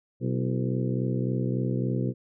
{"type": "harmonic tone with a mistuned harmonic", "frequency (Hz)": 63.5, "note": "B1", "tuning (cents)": 49, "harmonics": [2, 3, 4, 5, 6, 7, 8], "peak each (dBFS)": [-27, -31, -33, -35, -37, -38, -39], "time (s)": [0.2, 2.14], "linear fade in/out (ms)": 50, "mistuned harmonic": 5, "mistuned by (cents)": 85, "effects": []}